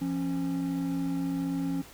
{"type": "tone pair together", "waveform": "triangle", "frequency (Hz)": [171.9, 273.3], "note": ["F3", "C#4"], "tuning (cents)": [-27, -24], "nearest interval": "minor sixth", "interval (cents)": 803, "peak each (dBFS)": [-31, -27], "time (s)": [0.01, 1.82], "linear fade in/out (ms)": 10, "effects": ["pink hiss -50 dBFS RMS until 1.93 s"]}